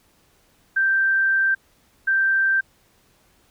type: tone bursts at uneven times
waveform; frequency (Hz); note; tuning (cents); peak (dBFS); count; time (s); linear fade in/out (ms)
sine; 1568; G6; 0; -16; 2; 0.76-1.55 / 2.07-2.61; 10
effects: pink hiss -60 dBFS RMS until 3.5 s